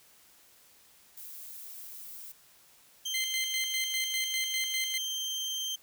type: noise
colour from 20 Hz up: violet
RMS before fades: -45 dBFS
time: 1.17-2.32 s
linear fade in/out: 5 ms
type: tone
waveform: 30% pulse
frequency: 3145 Hz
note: G7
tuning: 5 cents sharp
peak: -29 dBFS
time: 3.05-5.76 s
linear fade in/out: 10 ms
type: tone with tremolo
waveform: sawtooth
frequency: 2077 Hz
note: C7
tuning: 13 cents flat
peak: -27 dBFS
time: 3.14-4.98 s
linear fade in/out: 5 ms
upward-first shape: square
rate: 5 Hz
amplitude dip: 70%
effects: white hiss -60 dBFS RMS until 5.82 s